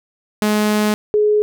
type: tone pair in turn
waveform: sawtooth / sine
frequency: 211.3 / 421.1 Hz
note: G#3 / G#4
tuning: +30 / +24 cents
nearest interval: octave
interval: 1194 cents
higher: second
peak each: -10 / -11 dBFS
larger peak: first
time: 0.42-0.94 / 1.14-1.42 s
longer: first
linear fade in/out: 0 ms
effects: none